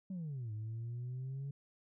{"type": "exponential two-way sweep", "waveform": "sine", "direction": "down then up", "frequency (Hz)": [196, 106.1, 141], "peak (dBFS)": -37, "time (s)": [0.1, 1.51], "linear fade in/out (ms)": 5, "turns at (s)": 0.52, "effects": ["tanh soft clip ceiling -37 dBFS"]}